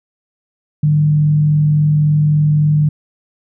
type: tone with frequency modulation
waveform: sine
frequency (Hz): 150.4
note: D3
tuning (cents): +42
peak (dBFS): -9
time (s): 0.83-2.89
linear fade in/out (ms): 5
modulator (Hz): 43.6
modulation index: 0.24
effects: none